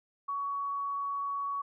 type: tone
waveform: sine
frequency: 1123 Hz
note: C#6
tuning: 22 cents sharp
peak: -31 dBFS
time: 0.28-1.62 s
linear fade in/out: 10 ms
effects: none